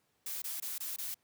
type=noise bursts; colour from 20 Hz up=blue; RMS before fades=-39 dBFS; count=5; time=0.26-1.144 s; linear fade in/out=5 ms; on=160 ms; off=21 ms; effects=pink hiss -75 dBFS RMS until 1.23 s + high-pass 100 Hz 12 dB/octave